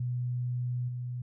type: tone with level steps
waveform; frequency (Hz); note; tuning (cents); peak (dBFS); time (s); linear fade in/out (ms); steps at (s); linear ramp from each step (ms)
sine; 123.47; B2; 0; -29 / -33; 0-1.22; 5; 0.88; 10
effects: none